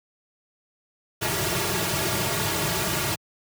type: noise with comb filter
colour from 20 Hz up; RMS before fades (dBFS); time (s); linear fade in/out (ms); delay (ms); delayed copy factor
pink; -25; 1.21-3.16; 20; 3.9; -0.9
effects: high-pass 100 Hz 12 dB/octave